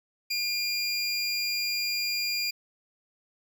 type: tone pair together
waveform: square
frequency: 2400 / 4800 Hz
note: D7 / D8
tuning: +37 / +37 cents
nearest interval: octave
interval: 1200 cents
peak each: -31 / -30 dBFS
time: 0.3-2.51 s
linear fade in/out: 10 ms
effects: none